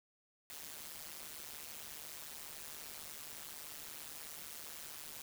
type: noise with amplitude modulation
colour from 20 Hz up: white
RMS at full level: -45 dBFS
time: 0.5-5.22 s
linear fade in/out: 0 ms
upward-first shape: sine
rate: 151 Hz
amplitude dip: 90%
effects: none